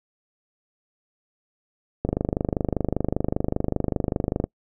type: click train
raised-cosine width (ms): 2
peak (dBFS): -9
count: 61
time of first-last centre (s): 2.05-4.44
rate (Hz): 25.1
effects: noise-tail reverb RT60 0.1 s tail -25 dB re dry